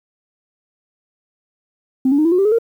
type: tone with pitch steps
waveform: sine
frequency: 261.6 / 283.6 / 307.5 / 333.4 / 361.5 / 392 / 425 / 460.8 Hz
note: C4 / C#4 / D#4 / E4 / F#4 / G4 / G#4 / A#4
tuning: 0 / +40 / -20 / +20 / -40 / 0 / +40 / -20 cents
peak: -10 dBFS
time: 2.05-2.586 s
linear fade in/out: 5 ms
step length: 67 ms
effects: tanh soft clip ceiling -7 dBFS + 8-bit